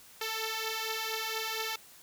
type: beating tone pair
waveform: 5% pulse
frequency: 439.8 / 444.1 Hz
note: A4 / A4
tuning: -1 / +16 cents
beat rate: 4.3 Hz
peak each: -26 / -23 dBFS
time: 0.21-1.76 s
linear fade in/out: 5 ms
effects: white hiss -55 dBFS RMS until 2.02 s